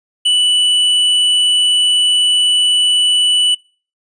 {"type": "tone with hard clipping", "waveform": "sine", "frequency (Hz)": 2968, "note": "F#7", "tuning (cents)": 5, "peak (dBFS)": -11, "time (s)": [0.25, 3.55], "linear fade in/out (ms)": 10, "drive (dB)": 7, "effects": ["noise-tail reverb RT60 0.4 s tail -26 dB re dry", "resampled to 22050 Hz"]}